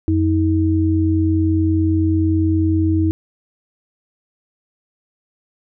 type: tone pair together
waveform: sine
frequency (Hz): 89.5 / 318.9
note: F2 / D#4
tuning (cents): +43 / +43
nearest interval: octave + minor seventh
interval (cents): 2200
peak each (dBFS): -16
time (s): 0.08-3.11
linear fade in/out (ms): 0
effects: none